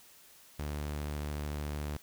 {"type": "tone", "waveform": "sawtooth", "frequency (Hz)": 73.9, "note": "D2", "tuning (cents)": 11, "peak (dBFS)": -31, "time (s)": [0.59, 1.97], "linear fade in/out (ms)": 5, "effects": ["white hiss -58 dBFS RMS until 2.02 s"]}